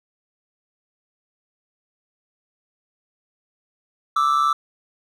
triangle tone pair together, 1173.2 / 1315 Hz, D6 / E6, -2 / -5 cents, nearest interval major second, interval 197 cents, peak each -17 dBFS, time 4.16-4.53 s, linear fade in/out 5 ms, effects none

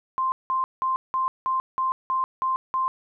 sine tone bursts, 1046.5 Hz, C6, in tune, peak -21 dBFS, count 9, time 0.18-2.88 s, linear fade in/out 0 ms, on 140 ms, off 180 ms, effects none

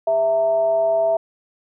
sine tone with frequency modulation, 659.3 Hz, E5, in tune, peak -15 dBFS, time 0.07-1.17 s, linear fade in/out 5 ms, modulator 255 Hz, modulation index 0.34, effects none

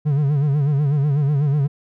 triangle tone with vibrato, 143.8 Hz, D3, 36 cents flat, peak -13 dBFS, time 0.05-1.68 s, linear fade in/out 20 ms, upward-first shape sine, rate 8.1 Hz, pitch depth 99 cents each way, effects none

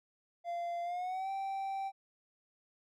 triangle tone with pitch glide, 690 to 779 Hz, F5 to G5, -21 to -11 cents, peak -33 dBFS, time 0.44-1.92 s, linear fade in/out 50 ms, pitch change +210 cents, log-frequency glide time 0.83-1.3 s, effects none

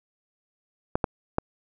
clicks, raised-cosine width 1 ms, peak -8 dBFS, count 3, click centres 0.955 / 1.042 / 1.384 s, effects none

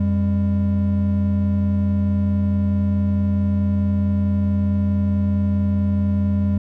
triangle tone pair together, 89.4 / 200.4 Hz, F2 / G3, +41 / +38 cents, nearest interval octave + major second, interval 1397 cents, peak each -17 dBFS, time 0-6.58 s, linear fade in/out 5 ms, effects none

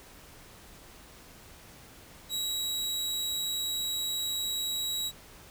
sawtooth tone, 3867 Hz, B7, 37 cents flat, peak -27 dBFS, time 2.29-5.12 s, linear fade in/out 50 ms, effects pink hiss -52 dBFS RMS until 5.5 s

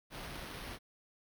pink noise with sample-and-hold, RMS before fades -45 dBFS, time 0.1-0.79 s, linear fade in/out 50 ms, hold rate 7350 Hz, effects none

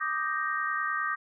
sine chord, Eb major seventh, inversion third, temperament equal, 1174.7 / 1244.5 / 1568 / 1864.7 Hz, D6 / Eb6 / G6 / Bb6, 0 / 0 / 0 / 0 cents, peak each -33 dBFS, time 0-1.16 s, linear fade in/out 20 ms, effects none

